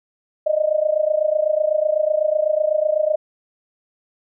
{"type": "tone with amplitude modulation", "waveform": "sine", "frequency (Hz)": 615, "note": "D#5", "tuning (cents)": -20, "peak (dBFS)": -12, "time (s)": [0.46, 3.16], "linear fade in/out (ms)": 10, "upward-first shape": "sine", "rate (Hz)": 28, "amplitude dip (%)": 85, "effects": []}